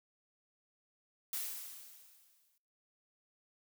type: noise with exponential decay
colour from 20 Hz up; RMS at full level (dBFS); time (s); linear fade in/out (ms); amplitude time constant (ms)
blue; -37; 1.33-2.58; 1; 270
effects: noise-tail reverb RT60 0.8 s tail -26 dB re dry